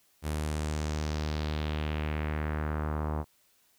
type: tone with low-pass filter sweep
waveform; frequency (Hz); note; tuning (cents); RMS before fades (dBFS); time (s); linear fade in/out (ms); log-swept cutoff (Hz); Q
sawtooth; 76.3; D#2; -33; -32; 0.22-3.25; 50; 12000 to 950; 2
effects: white hiss -67 dBFS RMS until 3.78 s